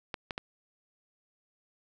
clicks, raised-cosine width 0.3 ms, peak -18 dBFS, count 3, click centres 0.142 / 0.308 / 0.379 s, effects none

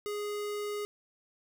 square tone, 414.6 Hz, G#4, 3 cents flat, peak -34 dBFS, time 0.06-0.85 s, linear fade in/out 0 ms, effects none

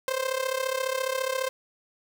sawtooth tone with amplitude modulation, 523.3 Hz, C5, in tune, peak -19 dBFS, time 0.08-1.49 s, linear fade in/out 0 ms, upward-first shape sine, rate 34.6 Hz, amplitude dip 80%, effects none

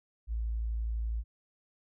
sine tone, 56 Hz, A1, 31 cents sharp, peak -30 dBFS, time 0.27-1.24 s, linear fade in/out 50 ms, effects none

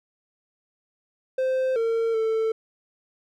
triangle tone with pitch steps, 520 / 455.8 / 444.5 Hz, C5 / A#4 / A4, -11 / -39 / +18 cents, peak -19 dBFS, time 1.38-2.52 s, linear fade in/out 5 ms, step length 380 ms, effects none

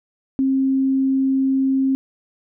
sine tone, 267.2 Hz, C4, 36 cents sharp, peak -15 dBFS, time 0.39-1.95 s, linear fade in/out 0 ms, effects none

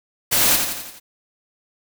white noise with echo, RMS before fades -17 dBFS, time 0.31-0.57 s, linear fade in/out 20 ms, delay 86 ms, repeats 5, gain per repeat -5 dB, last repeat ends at 1 s, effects none

